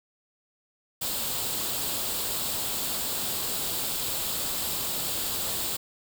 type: noise with comb filter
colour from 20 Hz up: white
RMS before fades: -30 dBFS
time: 1.01-5.77 s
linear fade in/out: 10 ms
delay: 0.25 ms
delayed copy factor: +0.5
effects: none